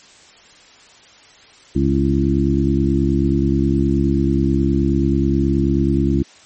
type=harmonic tone with a mistuned harmonic; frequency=69.4 Hz; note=C#2; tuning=3 cents sharp; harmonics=1 / 2 / 3 / 4 / 5; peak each=-20 / -20 / -20 / -20 / -20 dBFS; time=1.75-6.23 s; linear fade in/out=10 ms; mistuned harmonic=5; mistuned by=-49 cents; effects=white hiss -46 dBFS RMS until 6.45 s + MP3 32 kbps